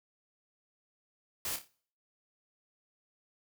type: noise with echo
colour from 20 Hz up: white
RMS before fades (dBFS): -36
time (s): 1.45-1.56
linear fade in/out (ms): 2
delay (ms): 29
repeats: 4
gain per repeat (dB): -8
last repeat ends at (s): 1.676
effects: noise-tail reverb RT60 0.5 s tail -22 dB re dry